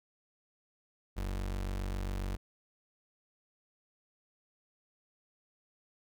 35% pulse tone, 47.35 Hz, F#1, 41 cents sharp, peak -32 dBFS, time 1.16-2.37 s, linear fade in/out 20 ms, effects none

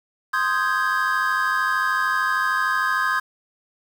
triangle chord, Ab major seventh, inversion first, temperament equal, 1046.5 / 1244.5 / 1568 / 1661.2 Hz, C6 / Eb6 / G6 / Ab6, 0 / 0 / 0 / 0 cents, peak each -23 dBFS, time 0.33-3.2 s, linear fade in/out 10 ms, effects 7-bit

